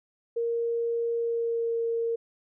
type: tone with pitch glide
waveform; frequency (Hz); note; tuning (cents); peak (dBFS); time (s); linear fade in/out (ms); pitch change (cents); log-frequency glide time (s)
sine; 466.2 to 461.4; A#4 to A#4; 0 to -18; -25; 0.36-2.16; 10; -18; 1.16-1.78
effects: none